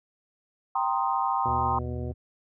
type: chord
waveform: sine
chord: C minor seventh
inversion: second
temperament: equal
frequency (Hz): 784 / 932.3 / 1046.5 / 1244.5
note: G5 / Bb5 / C6 / Eb6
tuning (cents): 0 / 0 / 0 / 0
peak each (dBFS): -28 / -29 / -28 / -32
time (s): 0.75-1.79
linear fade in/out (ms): 5
type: harmonic tone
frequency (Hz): 122.7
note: B2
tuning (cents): -11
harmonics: 1 / 2 / 3 / 4 / 5 / 6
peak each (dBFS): -34 / -38 / -39 / -42 / -44 / -50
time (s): 1.45-2.12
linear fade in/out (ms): 5
type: tone with vibrato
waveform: triangle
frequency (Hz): 79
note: D#2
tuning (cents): +27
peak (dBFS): -31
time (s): 1.47-2.14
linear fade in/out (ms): 20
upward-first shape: sine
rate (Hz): 14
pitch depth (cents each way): 40
effects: none